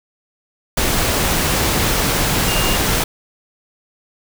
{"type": "tone in noise", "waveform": "sine", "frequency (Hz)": 2816, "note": "F7", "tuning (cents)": 14, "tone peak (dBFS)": -23, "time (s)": [2.48, 2.76], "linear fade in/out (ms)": 5, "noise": "pink", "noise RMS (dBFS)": -17, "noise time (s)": [0.77, 3.04], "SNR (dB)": -9, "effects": []}